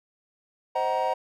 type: chord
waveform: triangle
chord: C half-diminished seventh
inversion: none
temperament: just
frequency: 523.3 / 627.9 / 753.5 / 941.9 Hz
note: C5 / Eb5 / Gb5 / Bb5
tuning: 0 / +16 / +31 / +18 cents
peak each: -27 / -28 / -26 / -25 dBFS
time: 0.75-1.14 s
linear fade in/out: 10 ms
effects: tanh soft clip ceiling -14 dBFS